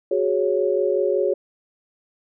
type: chord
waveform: sine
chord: F# suspended second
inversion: none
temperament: equal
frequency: 370 / 415.3 / 554.4 Hz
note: F#4 / G#4 / C#5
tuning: 0 / 0 / 0 cents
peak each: -22 dBFS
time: 0.11-1.34 s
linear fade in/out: 5 ms
effects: none